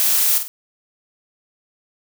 blue noise with echo, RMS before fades -17 dBFS, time 0-0.38 s, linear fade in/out 0 ms, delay 50 ms, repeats 2, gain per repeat -8 dB, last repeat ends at 0.48 s, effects none

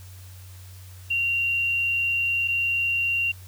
sine tone pair in turn, 2762 / 2762 Hz, F7 / F7, -20 / -20 cents, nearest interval unison, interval 0 cents, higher neither, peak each -21 dBFS, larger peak neither, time 1.1-2.48 / 2.48-3.32 s, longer first, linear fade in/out 10 ms, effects added 92 Hz sine -41 dBFS peak until 3.47 s + white hiss -51 dBFS RMS until 3.47 s

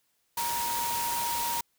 sine tone in noise, 942 Hz, A#5, 18 cents sharp, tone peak -30 dBFS, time 0.37-1.61 s, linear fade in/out 5 ms, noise white, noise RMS -33 dBFS, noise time 0.37-1.61 s, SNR 0 dB, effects white hiss -73 dBFS RMS until 1.78 s

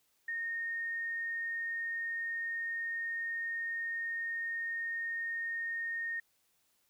sine tone, 1844 Hz, A#6, 19 cents flat, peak -34 dBFS, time 0.28-6.2 s, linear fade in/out 5 ms, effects white hiss -74 dBFS RMS until 6.89 s

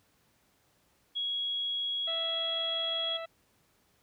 sine tone, 3322 Hz, G#7, in tune, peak -30 dBFS, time 1.15-3.18 s, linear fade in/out 20 ms
harmonic tone, 659.3 Hz, E5, in tune, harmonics 1 / 2 / 3 / 4 / 5 / 6, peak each -38 / -44 / -48 / -50 / -52 / -54 dBFS, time 2.07-3.26 s, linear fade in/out 10 ms
effects pink hiss -69 dBFS RMS until 4.02 s + high-pass 60 Hz 12 dB/octave

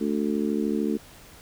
harmonic tone, 73.42 Hz, D2, in tune, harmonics 3 / 4 / 5 / 6, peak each -26 / -28 / -30 / -32 dBFS, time 0-0.98 s, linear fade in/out 20 ms, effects pink hiss -49 dBFS RMS until 1.41 s

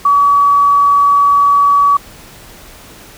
sine tone, 1138 Hz, C#6, 45 cents sharp, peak -6 dBFS, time 0.05-1.97 s, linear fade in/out 5 ms, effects pink hiss -37 dBFS RMS until 3.17 s

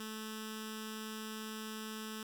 10% pulse tone with notch filter, 217.8 Hz, A3, 17 cents flat, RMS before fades -44 dBFS, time 0-2.23 s, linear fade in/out 2 ms, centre 690 Hz, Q 0.52, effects 10-bit

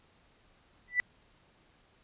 sine tone with exponential growth, 1975.5 Hz, B6, in tune, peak -20 dBFS, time 0.88-1 s, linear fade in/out 0 ms, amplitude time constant 25 ms, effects pink hiss -65 dBFS RMS until 2.03 s + resampled to 8000 Hz

